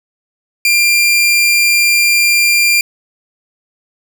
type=tone; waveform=sawtooth; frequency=2386 Hz; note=D7; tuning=27 cents sharp; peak=-5 dBFS; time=0.65-2.81 s; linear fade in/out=2 ms; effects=7-bit